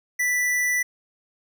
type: tone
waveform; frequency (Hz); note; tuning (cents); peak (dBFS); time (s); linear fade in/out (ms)
square; 1975.5; B6; 0; -21; 0.19-0.83; 10
effects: none